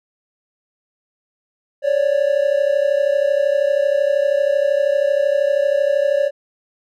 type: tone pair together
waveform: triangle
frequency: 551.2 / 584 Hz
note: C#5 / D5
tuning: -10 / -10 cents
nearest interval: minor second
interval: 100 cents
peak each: -15 dBFS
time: 1.82-6.31 s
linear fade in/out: 50 ms
effects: none